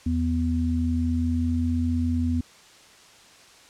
sine tone pair together, 82.5 / 247.2 Hz, E2 / B3, +2 / +2 cents, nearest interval octave + perfect fifth, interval 1900 cents, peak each -24 dBFS, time 0.06-2.41 s, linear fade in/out 5 ms, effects white hiss -51 dBFS RMS until 3.69 s + low-pass 7000 Hz 12 dB/octave

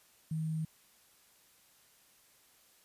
sine tone with sample-and-hold, 158.5 Hz, D#3, 32 cents sharp, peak -32 dBFS, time 0.31-0.65 s, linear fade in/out 5 ms, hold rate 8820 Hz, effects white hiss -65 dBFS RMS until 2.84 s + resampled to 32000 Hz

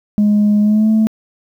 sine tone with pitch glide, 208.3 to 218.9 Hz, G#3 to A3, +5 to -9 cents, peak -7 dBFS, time 0.18-1.07 s, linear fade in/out 0 ms, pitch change +86 cents, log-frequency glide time 0.61-0.9 s, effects tanh soft clip ceiling -7 dBFS + 8-bit

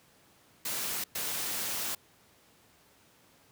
white noise bursts at uneven times, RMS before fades -34 dBFS, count 2, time 0.65-1.04 / 1.15-1.95 s, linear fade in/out 5 ms, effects pink hiss -62 dBFS RMS until 3.51 s + high-pass 100 Hz 12 dB/octave

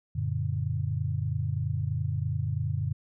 sine chord, Gb augmented, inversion none, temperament just, 92.5 / 115.62 / 144.53 Hz, Gb2 / Bb2 / D3, 0 / -14 / -27 cents, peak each -31 dBFS, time 0.15-2.93 s, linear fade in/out 10 ms, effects none

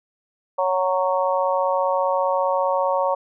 harmonic tone, 185 Hz, F#3, in tune, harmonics 3 / 4 / 5 / 6, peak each -21 / -27 / -23 / -26 dBFS, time 0.58-3.15 s, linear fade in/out 10 ms, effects none

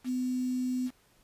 sine tone with quantisation, 252.6 Hz, B3, 39 cents sharp, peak -28 dBFS, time 0.04-0.91 s, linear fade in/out 50 ms, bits 8, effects pink hiss -65 dBFS RMS until 1.23 s + resampled to 32000 Hz

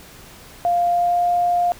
sine tone with pitch glide, 698.5 to 703.8 Hz, F5 to F5, 0 to +13 cents, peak -15 dBFS, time 0.65-1.72 s, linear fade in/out 0 ms, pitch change +13 cents, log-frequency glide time 0.89-1.23 s, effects pink hiss -43 dBFS RMS until 1.79 s

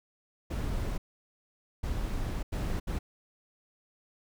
brown noise bursts at uneven times, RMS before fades -32 dBFS, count 4, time 0.5-0.98 / 1.83-2.43 / 2.52-2.8 / 2.87-2.99 s, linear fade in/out 10 ms, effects none

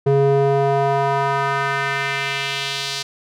square tone with band-pass filter sweep, 138.6 Hz, C#3, in tune, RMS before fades -19 dBFS, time 0.06-3.03 s, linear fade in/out 10 ms, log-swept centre 360 to 4600 Hz, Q 1.7, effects none

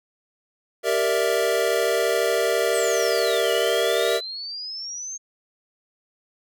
square chord, E half-diminished seventh, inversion first, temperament equal, 392 / 466.2 / 587.3 / 659.3 Hz, G4 / Bb4 / D5 / E5, 0 / 0 / 0 / 0 cents, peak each -27 / -24 / -27 / -26 dBFS, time 0.83-4.21 s, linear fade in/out 50 ms
sine exponential two-way sweep, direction down then up, 8500 to 2872 to 6460 Hz, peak -30 dBFS, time 2.73-5.18 s, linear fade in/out 20 ms, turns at 3.52 s
effects none

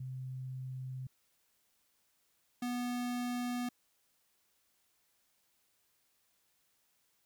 sine / square tone pair in turn, 129.7 / 244.8 Hz, C3 / B3, -15 / -15 cents, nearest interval major seventh, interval 1100 cents, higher second, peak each -39 / -35 dBFS, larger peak second, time 0-1.07 / 2.62-3.69 s, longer neither, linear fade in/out 5 ms, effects white hiss -75 dBFS RMS until 7.25 s

